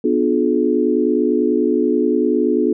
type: chord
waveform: sine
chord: B diminished seventh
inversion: none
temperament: just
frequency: 246.9 / 296.3 / 355.6 / 426.7 Hz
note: B3 / D4 / F4 / Ab4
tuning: 0 / +15 / +31 / +47 cents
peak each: -19 dBFS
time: 0.04-2.73 s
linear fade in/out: 5 ms
effects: none